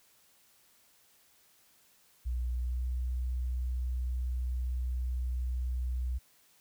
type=tone with pitch glide; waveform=sine; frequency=61 to 62.25 Hz; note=B1 to B1; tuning=-21 to +14 cents; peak=-30 dBFS; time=2.25-6.19 s; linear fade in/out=20 ms; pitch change=+35 cents; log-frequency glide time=2.61-2.82 s; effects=white hiss -65 dBFS RMS until 6.6 s